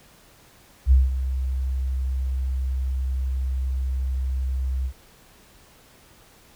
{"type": "tone with ADSR envelope", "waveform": "sine", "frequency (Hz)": 65.2, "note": "C2", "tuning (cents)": -5, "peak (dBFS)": -10, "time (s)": [0.86, 4.93], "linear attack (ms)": 55, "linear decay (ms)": 180, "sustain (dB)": -12, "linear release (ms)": 75, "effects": ["pink hiss -53 dBFS RMS until 6.55 s"]}